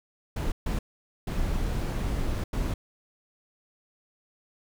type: noise bursts at uneven times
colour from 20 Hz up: brown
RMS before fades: -28 dBFS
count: 4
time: 0.36-0.52 / 0.66-0.79 / 1.27-2.44 / 2.53-2.74 s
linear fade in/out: 5 ms
effects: none